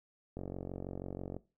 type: click train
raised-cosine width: 2 ms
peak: -27 dBFS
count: 47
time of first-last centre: 0.37-1.366 s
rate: 46.2 Hz
effects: noise-tail reverb RT60 0.3 s tail -19 dB re dry